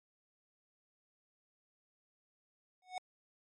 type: tone with exponential growth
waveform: square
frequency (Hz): 737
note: F#5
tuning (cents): -7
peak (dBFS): -35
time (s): 2.82-2.98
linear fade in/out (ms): 2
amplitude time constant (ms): 34
effects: low-pass 7000 Hz 12 dB/octave + MP3 48 kbps